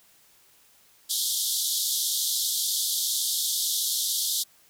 pink band-pass noise, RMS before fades -27 dBFS, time 1.09-4.44 s, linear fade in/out 20 ms, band 3300 to 15000 Hz, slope 96 dB/octave, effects white hiss -59 dBFS RMS until 4.69 s

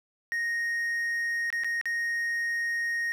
triangle tone with dropouts, 1864.7 Hz, A#6, in tune, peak -25 dBFS, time 0.32-3.12 s, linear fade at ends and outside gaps 0 ms, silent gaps 1.503-1.527 / 1.636-1.645 / 1.813-1.856 s, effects none

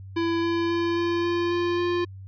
square tone with pitch steps, 334.8 / 337.3 / 339.9 / 342.4 / 345 / 347.6 / 350.2 Hz, E4 / E4 / F4 / F4 / F4 / F4 / F4, +27 / +40 / -47 / -34 / -21 / -8 / +5 cents, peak -23 dBFS, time 0.16-2.05 s, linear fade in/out 10 ms, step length 270 ms, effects added 96 Hz sine -38 dBFS peak until 2.27 s + resampled to 11025 Hz

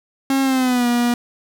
45% pulse tone with pitch glide, 270.1 to 240.6 Hz, C#4 to B3, -45 to -45 cents, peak -15 dBFS, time 0.3-1.14 s, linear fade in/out 2 ms, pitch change -200 cents, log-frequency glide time 0.42-0.87 s, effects none

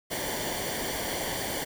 pink noise with comb filter, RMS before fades -32 dBFS, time 0.1-1.65 s, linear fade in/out 20 ms, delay 0.77 ms, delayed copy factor -0.7, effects none

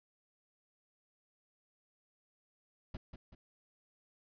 brown noise with echo, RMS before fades -41 dBFS, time 2.94-2.97 s, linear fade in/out 5 ms, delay 190 ms, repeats 2, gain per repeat -7 dB, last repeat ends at 3.35 s, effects resampled to 11025 Hz

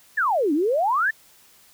sine exponential two-way sweep, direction down then up, 1834 to 277.2 to 1834 Hz, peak -18 dBFS, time 0.17-1.11 s, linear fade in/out 10 ms, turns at 0.53 s, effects white hiss -54 dBFS RMS until 1.73 s

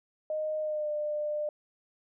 sine tone with pitch glide, 618 to 599 Hz, D#5 to D5, -12 to +34 cents, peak -29 dBFS, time 0.3-1.49 s, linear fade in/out 2 ms, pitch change -54 cents, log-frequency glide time 0.6-0.9 s, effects none

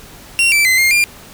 40% pulse tone with pitch steps, 2746 / 2329 / 2051 / 2121 / 2397 Hz, F7 / D7 / C7 / C7 / D7, -30 / -15 / -35 / +23 / +35 cents, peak -9 dBFS, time 0.39-1.04 s, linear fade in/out 0 ms, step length 130 ms, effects pink hiss -38 dBFS RMS until 1.33 s

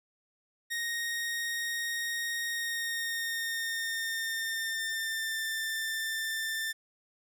sawtooth tone with pitch glide, 1864.7 to 1783.6 Hz, A#6 to A6, 0 to +23 cents, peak -28 dBFS, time 0.7-6.73 s, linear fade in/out 20 ms, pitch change -77 cents, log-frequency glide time 2.47-5.45 s, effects none

